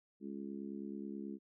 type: harmonic tone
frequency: 69.3 Hz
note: C#2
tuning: in tune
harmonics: 3 / 4 / 5 / 6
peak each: -44 / -47 / -48 / -54 dBFS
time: 0.2-1.39 s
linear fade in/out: 50 ms
effects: none